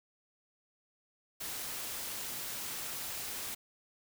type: noise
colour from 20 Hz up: white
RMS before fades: -40 dBFS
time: 1.4-3.55 s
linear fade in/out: 10 ms
effects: none